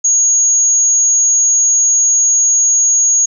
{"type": "tone", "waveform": "sine", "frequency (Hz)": 6640, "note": "G#8", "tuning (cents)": -1, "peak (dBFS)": -8, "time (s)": [0.04, 3.26], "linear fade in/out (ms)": 10, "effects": []}